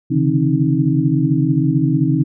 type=tone cluster; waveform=sine; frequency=134.6 / 146 / 161.6 / 268.4 / 314.4 Hz; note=C3 / D3 / E3 / C4 / D#4; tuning=+49 / -10 / -34 / +44 / +18 cents; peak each=-19 dBFS; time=0.1-2.24 s; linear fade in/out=20 ms; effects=none